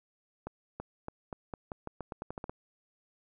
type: accelerating click train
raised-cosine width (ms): 1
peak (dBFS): -24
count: 14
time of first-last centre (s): 0.47-2.495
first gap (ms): 330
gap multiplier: 0.86
effects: none